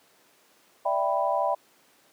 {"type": "chord", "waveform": "sine", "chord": "E minor seventh", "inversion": "third", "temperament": "equal", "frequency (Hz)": [587.3, 659.3, 784, 987.8], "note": ["D5", "E5", "G5", "B5"], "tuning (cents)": [0, 0, 0, 0], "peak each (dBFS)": -28, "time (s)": [0.85, 1.55], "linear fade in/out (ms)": 10, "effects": ["pink hiss -60 dBFS RMS until 2.12 s", "high-pass 300 Hz 12 dB/octave"]}